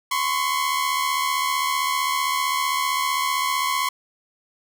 sawtooth tone pair together, 1024.5 / 1100 Hz, C6 / C#6, -37 / -14 cents, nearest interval minor second, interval 123 cents, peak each -20 dBFS, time 0.11-3.89 s, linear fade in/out 5 ms, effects none

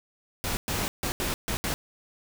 pink noise bursts at uneven times, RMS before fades -29 dBFS, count 6, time 0.44-0.57 / 0.68-0.88 / 1.03-1.12 / 1.2-1.34 / 1.48-1.57 / 1.64-1.74 s, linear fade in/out 0 ms, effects none

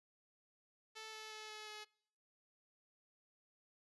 5% pulse tone with pitch steps, 438.8 / 435.3 / 431.8 / 428.3 / 424.8 Hz, A4 / A4 / A4 / A4 / G#4, -5 / -19 / -33 / -47 / +39 cents, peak -37 dBFS, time 0.95-1.85 s, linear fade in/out 20 ms, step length 180 ms, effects noise-tail reverb RT60 0.7 s tail -25 dB re dry + resampled to 24000 Hz

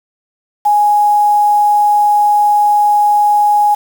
sine tone with quantisation, 830.6 Hz, G#5, in tune, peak -7 dBFS, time 0.65-3.75 s, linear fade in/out 10 ms, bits 5, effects none

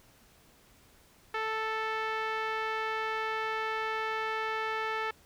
5% pulse tone with low-pass filter, 440 Hz, A4, in tune, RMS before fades -33 dBFS, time 1.34-5.11 s, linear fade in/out 5 ms, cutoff 1700 Hz, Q 1.1, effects pink hiss -61 dBFS RMS until 5.25 s

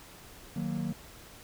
triangle chord, D# minor, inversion none, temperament equal, 155.56 / 185 / 233.1 Hz, D#3 / F#3 / A#3, 0 / 0 / 0 cents, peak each -33 dBFS, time 0.56-0.93 s, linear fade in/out 5 ms, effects pink hiss -51 dBFS RMS until 1.43 s

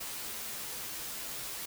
white noise with comb filter, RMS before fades -40 dBFS, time 0-1.66 s, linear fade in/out 10 ms, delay 11 ms, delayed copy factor -0.6, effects none

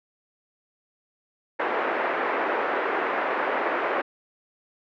pink band-pass noise, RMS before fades -26 dBFS, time 1.59-4.02 s, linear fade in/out 10 ms, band 370 to 2000 Hz, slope 24 dB/octave, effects none

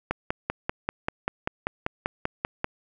click train, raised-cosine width 0.5 ms, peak -10 dBFS, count 14, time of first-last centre 0.11-2.644 s, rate 5.13 Hz, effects none

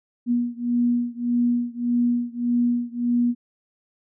sine beating tone pair, 240 / 241.7 Hz, B3 / B3, -49 / -37 cents, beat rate 1.7 Hz, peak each -22 / -23 dBFS, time 0.26-3.35 s, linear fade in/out 50 ms, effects none

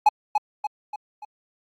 triangle tone with echo, 843 Hz, G#5, 26 cents sharp, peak -9 dBFS, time 0.06-0.09 s, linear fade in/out 5 ms, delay 290 ms, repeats 4, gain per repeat -6 dB, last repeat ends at 1.25 s, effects Opus 48 kbps

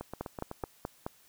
two click trains, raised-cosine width 1 ms, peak -20 / -24 dBFS, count 5 / 6, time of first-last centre 0.21-1.065 / 0.01-0.64 s, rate 4.68 / 7.94 Hz, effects white hiss -62 dBFS RMS until 1.28 s

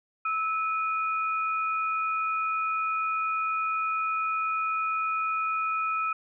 sine tone pair together, 1305.8 / 2469 Hz, E6 / D#7, -17 / -14 cents, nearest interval major seventh, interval 1103 cents, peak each -26 / -33 dBFS, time 0.25-6.13 s, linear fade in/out 5 ms, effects none

